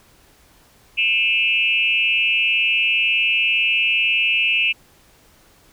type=tone with frequency modulation; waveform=sine; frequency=2635 Hz; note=E7; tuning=1 cent flat; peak=-15 dBFS; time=0.97-4.73 s; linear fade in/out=20 ms; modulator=218 Hz; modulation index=0.97; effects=pink hiss -53 dBFS RMS until 5.72 s